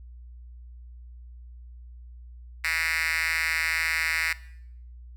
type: tone with high-pass filter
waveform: 5% pulse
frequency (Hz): 162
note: E3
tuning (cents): -30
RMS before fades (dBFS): -27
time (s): 2.64-4.33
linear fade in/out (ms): 5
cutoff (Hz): 2100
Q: 3.5
effects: noise-tail reverb RT60 0.7 s tail -19 dB re dry + added 60 Hz sine -42 dBFS peak until 5.16 s